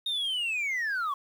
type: linear sweep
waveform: sine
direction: down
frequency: 3721 to 1081 Hz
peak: -25 dBFS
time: 0.06-1.14 s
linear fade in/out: 5 ms
effects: tanh soft clip ceiling -26 dBFS + 9-bit